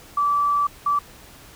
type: tone bursts at uneven times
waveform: sine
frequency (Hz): 1158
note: D6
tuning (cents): -25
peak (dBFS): -17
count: 2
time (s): 0.17-0.67 / 0.86-0.99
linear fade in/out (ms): 5
effects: pink hiss -46 dBFS RMS until 1.55 s

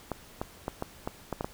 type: clicks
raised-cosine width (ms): 1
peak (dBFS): -17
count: 8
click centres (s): 0.117 / 0.415 / 0.681 / 0.824 / 1.075 / 1.327 / 1.409 / 1.445
effects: pink hiss -52 dBFS RMS until 1.53 s

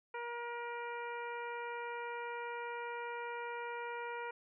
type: harmonic tone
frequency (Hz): 474.9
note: A#4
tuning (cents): +32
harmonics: 1 / 2 / 3 / 4 / 5 / 6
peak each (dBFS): -44 / -43 / -47 / -51 / -50 / -61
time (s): 0.14-4.31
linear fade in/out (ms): 5
effects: none

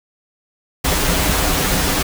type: noise with comb filter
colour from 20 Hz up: pink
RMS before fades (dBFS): -17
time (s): 0.84-2.03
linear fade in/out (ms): 10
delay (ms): 8.8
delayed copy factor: -0.7
effects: none

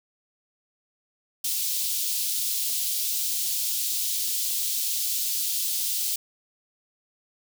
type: high-pass noise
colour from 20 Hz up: white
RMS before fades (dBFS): -27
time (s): 1.44-6.16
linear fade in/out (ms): 5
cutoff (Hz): 3300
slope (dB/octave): 24
effects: none

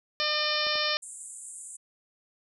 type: harmonic tone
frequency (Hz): 603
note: D5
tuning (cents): +46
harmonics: 1 / 2 / 3 / 4 / 5 / 6 / 7 / 8 / 9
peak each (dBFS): -34 / -34 / -34 / -34 / -34 / -34 / -34 / -34 / -34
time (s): 0.2-0.97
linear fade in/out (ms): 0
type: clicks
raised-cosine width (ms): 1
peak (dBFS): -30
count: 2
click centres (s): 0.668 / 0.756
type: band-pass noise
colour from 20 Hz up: white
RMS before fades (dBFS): -43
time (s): 1.02-1.77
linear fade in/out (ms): 10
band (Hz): 7200 to 9800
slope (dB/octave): 96
effects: none

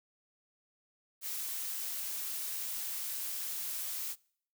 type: noise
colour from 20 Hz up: blue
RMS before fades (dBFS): -38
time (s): 1.21-4.16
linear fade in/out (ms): 50
effects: noise-tail reverb RT60 0.6 s tail -25 dB re dry

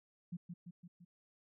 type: tone with echo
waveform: sine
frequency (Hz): 174.61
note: F3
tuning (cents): 0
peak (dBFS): -39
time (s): 0.32-0.37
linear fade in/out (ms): 10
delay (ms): 170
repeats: 4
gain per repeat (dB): -4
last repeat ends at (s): 1.05
effects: none

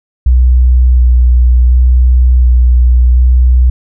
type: tone with vibrato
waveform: sine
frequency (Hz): 61.74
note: B1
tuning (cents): 0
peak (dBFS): -3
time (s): 0.26-3.7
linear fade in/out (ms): 5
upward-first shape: square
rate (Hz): 0.69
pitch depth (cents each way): 15
effects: none

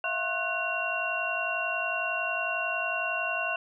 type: tone cluster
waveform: sine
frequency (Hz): 656 / 707 / 1077 / 1485 / 2753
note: E5 / F5 / C6 / F#6 / F7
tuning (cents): -9 / +21 / +50 / +6 / -25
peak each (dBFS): -35 / -36 / -36 / -33 / -31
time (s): 0.04-3.56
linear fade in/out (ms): 2
effects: none

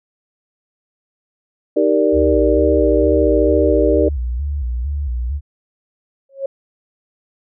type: chord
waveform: sine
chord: Eb major seventh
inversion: none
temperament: equal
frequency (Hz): 311.1 / 392 / 466.2 / 587.3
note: Eb4 / G4 / Bb4 / D5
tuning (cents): 0 / 0 / 0 / 0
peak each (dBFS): -17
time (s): 1.76-4.09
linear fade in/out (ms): 10
type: tone with vibrato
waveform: sine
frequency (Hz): 66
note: C2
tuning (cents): +16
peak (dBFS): -18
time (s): 2.12-5.41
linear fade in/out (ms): 50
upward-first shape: square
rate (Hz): 2.2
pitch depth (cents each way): 150
type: tone with exponential growth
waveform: sine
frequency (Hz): 545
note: C#5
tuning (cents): -29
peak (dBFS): -15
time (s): 6.29-6.46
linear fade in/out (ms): 5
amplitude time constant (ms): 36
effects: none

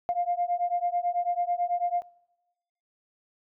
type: beating tone pair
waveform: sine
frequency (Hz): 698.5 / 707.6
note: F5 / F5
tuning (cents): 0 / +23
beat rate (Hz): 9.1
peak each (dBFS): -27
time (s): 0.09-2.02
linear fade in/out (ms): 0
effects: noise-tail reverb RT60 0.9 s tail -21 dB re dry + tanh soft clip ceiling -17 dBFS

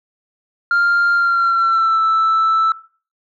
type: tone with pitch glide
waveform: sine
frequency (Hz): 1396.9 to 1320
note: F6 to E6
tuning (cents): 0 to +2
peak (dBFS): -10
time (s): 0.71-2.72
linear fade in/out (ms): 2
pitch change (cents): -98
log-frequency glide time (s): 1.14-2.02
effects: noise-tail reverb RT60 0.4 s tail -19 dB re dry + tanh soft clip ceiling -10 dBFS

